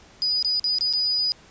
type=tone with dropouts; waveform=sine; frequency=4946 Hz; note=D#8; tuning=11 cents flat; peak=-20 dBFS; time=0.22-1.32 s; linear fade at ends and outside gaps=0 ms; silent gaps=0.426-0.447 / 0.596-0.642 / 0.785-0.809 / 0.928-0.935 s; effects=pink hiss -51 dBFS RMS until 1.5 s + resampled to 16000 Hz